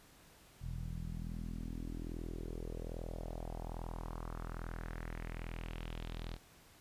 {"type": "tone with low-pass filter sweep", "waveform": "sawtooth", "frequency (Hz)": 41.2, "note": "E1", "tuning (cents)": 0, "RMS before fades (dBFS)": -43, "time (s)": [0.6, 6.39], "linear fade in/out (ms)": 50, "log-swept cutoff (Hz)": [130, 4200], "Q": 3, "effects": ["pink hiss -62 dBFS RMS until 6.8 s", "resampled to 32000 Hz"]}